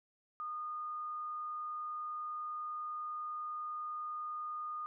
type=tone; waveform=sine; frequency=1225 Hz; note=D#6; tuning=27 cents flat; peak=-38 dBFS; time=0.4-4.86 s; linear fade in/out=0 ms; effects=none